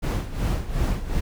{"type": "noise with tremolo", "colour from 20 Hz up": "brown", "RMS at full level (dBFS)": -21, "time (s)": [0.02, 1.21], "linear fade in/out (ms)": 20, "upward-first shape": "sine", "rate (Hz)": 2.7, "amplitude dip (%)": 75, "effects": []}